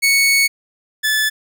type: tone pair in turn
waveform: sawtooth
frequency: 2217 / 1735.6 Hz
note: C#7 / A6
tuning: 0 / -24 cents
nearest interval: major third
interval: 424 cents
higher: first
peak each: -8 / -11 dBFS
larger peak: first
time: 0.02-0.48 / 1.03-1.3 s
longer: first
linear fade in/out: 20 ms
effects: none